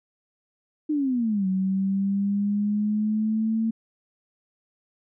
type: exponential two-way sweep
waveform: sine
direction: down then up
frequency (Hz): 311.1 to 187.6 to 225.3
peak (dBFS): -21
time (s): 0.89-3.71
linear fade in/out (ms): 10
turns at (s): 1.47
effects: none